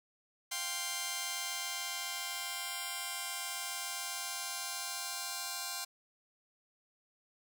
5% pulse chord, F suspended second, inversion none, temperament just, 698.5 / 785.8 / 1047.7 Hz, F5 / G5 / C6, 0 / +4 / +2 cents, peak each -32 / -30 / -28 dBFS, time 0.51-5.85 s, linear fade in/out 10 ms, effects none

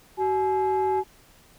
sine tone pair together, 378.6 / 850 Hz, F#4 / G#5, +40 / +40 cents, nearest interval octave + major second, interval 1400 cents, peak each -22 dBFS, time 0.17-1.04 s, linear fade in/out 50 ms, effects tanh soft clip ceiling -17 dBFS + pink hiss -55 dBFS RMS until 1.58 s

